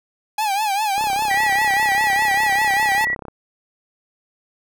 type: tone with vibrato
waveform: 45% pulse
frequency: 825 Hz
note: G#5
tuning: 12 cents flat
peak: -18 dBFS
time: 0.38-3.05 s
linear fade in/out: 5 ms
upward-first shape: triangle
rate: 5 Hz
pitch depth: 130 cents each way
type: click train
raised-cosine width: 1 ms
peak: -19 dBFS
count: 77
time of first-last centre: 0.98-3.283 s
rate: 33 Hz
type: tone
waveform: sine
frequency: 1940 Hz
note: B6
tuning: 31 cents flat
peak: -18 dBFS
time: 1.3-3.15 s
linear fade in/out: 10 ms
effects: none